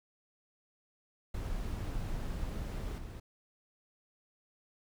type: noise with level steps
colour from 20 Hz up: brown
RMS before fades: -37 / -43 dBFS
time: 1.34-3.2 s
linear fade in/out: 5 ms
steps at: 2.98 s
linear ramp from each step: 2 ms
effects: none